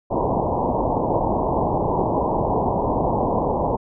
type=low-pass noise; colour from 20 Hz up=white; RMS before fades=-21 dBFS; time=0.1-3.77 s; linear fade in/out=20 ms; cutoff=1000 Hz; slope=96 dB/octave; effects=none